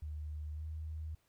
sine tone with pitch glide, 75.8 to 78.25 Hz, D#2 to D#2, -45 to +10 cents, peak -39 dBFS, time 0.02-1.15 s, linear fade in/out 5 ms, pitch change +55 cents, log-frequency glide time 0.54-0.65 s, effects pink hiss -75 dBFS RMS until 1.28 s

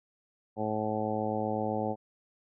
harmonic tone, 107.8 Hz, A2, 35 cents flat, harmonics 1 / 2 / 3 / 4 / 5 / 6 / 7 / 8, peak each -39 / -35 / -38 / -37 / -35 / -41 / -35 / -40 dBFS, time 0.56-1.96 s, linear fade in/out 50 ms, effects none

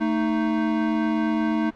square tone pair together, 222.9 / 311.1 Hz, A3 / D#4, +23 / 0 cents, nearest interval tritone, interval 577 cents, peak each -24 dBFS, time 0-1.71 s, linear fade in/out 20 ms, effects pink hiss -49 dBFS RMS until 1.75 s + low-pass 2000 Hz 12 dB/octave

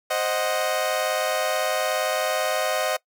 sawtooth chord, C diminished, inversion none, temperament equal, 523.3 / 622.3 / 740 Hz, C5 / Eb5 / Gb5, 0 / 0 / 0 cents, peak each -24 / -21 / -24 dBFS, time 0.1-2.97 s, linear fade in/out 10 ms, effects noise-tail reverb RT60 0.1 s tail -22 dB re dry

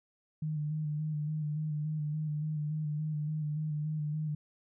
sine tone with vibrato, 152.2 Hz, D#3, 38 cents flat, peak -31 dBFS, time 0.42-4.35 s, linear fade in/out 5 ms, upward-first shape square, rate 3.5 Hz, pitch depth 28 cents each way, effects none

